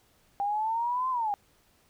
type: exponential two-way sweep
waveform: sine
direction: up then down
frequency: 795 to 1046.5 to 795 Hz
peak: -26 dBFS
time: 0.4-1.34 s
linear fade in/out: 0 ms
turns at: 1.1 s
effects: pink hiss -65 dBFS RMS until 1.89 s